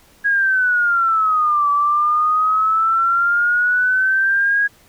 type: exponential two-way sweep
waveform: sine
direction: down then up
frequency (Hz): 1655 to 1151 to 1655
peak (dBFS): -13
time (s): 0.24-4.68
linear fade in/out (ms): 20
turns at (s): 1.7
effects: pink hiss -51 dBFS RMS until 4.88 s